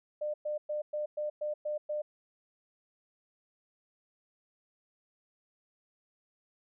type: tone bursts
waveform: sine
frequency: 600 Hz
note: D5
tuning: 37 cents sharp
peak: -31 dBFS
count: 8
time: 0.21-2.02 s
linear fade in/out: 10 ms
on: 130 ms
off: 110 ms
effects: none